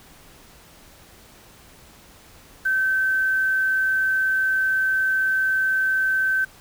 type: tone with quantisation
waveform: sine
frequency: 1542 Hz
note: G6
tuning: 29 cents flat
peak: -18 dBFS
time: 2.65-6.45 s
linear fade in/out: 10 ms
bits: 7
effects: pink hiss -49 dBFS RMS until 6.6 s